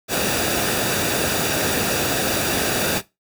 pink noise with comb filter, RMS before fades -21 dBFS, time 0.08-3.02 s, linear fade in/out 50 ms, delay 0.95 ms, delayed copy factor -0.5, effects noise-tail reverb RT60 0.2 s tail -17 dB re dry + high-pass 80 Hz 12 dB/octave

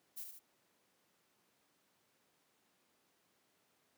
violet noise with echo, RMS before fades -45 dBFS, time 0.16-0.25 s, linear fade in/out 20 ms, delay 73 ms, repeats 2, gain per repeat -5 dB, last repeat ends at 0.396 s, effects pink hiss -75 dBFS RMS until 3.97 s + high-pass 200 Hz 12 dB/octave

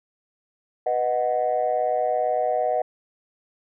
sine chord, B major, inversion none, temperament equal, 493.9 / 622.3 / 740 Hz, B4 / D#5 / F#5, 0 / 0 / 0 cents, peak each -26 / -23 / -23 dBFS, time 0.86-2.82 s, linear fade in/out 5 ms, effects tanh soft clip ceiling -13 dBFS

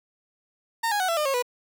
30% pulse tone with pitch steps, 916 / 825.5 / 744 / 670.6 / 604.3 / 544.7 / 490.9 Hz, A#5 / G#5 / F#5 / E5 / D5 / C#5 / B4, -31 / -11 / +9 / +30 / +49 / -30 / -10 cents, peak -20 dBFS, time 0.83-1.425 s, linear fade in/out 10 ms, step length 85 ms, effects none

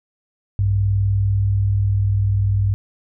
sine tone pair together, 59.38 / 99.7 Hz, A#1 / G2, +33 / +30 cents, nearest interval major sixth, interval 897 cents, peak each -24 / -15 dBFS, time 0.59-2.74 s, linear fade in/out 0 ms, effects none

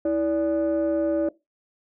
sine tone pair together, 325.2 / 579.4 Hz, E4 / D5, -23 / -24 cents, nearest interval minor seventh, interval 999 cents, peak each -21 dBFS, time 0.05-1.29 s, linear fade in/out 5 ms, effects noise-tail reverb RT60 0.2 s tail -18 dB re dry + tanh soft clip ceiling -17 dBFS

